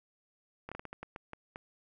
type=slowing click train; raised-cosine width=0.5 ms; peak=-27 dBFS; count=10; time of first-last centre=0.69-1.559 s; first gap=26 ms; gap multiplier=1.31; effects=none